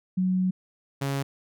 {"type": "tone pair in turn", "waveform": ["sine", "sawtooth"], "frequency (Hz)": [185, 138.33], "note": ["F#3", "C#3"], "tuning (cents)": [0, -3], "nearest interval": "perfect fourth", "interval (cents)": 503, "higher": "first", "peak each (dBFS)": [-21, -22], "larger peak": "first", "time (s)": [[0.17, 0.51], [1.01, 1.23]], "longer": "first", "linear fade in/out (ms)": 10, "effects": []}